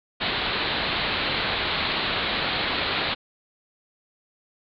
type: low-pass noise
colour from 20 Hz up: white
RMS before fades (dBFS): -26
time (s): 0.2-3.15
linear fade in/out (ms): 20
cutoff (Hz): 4300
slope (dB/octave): 96
effects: none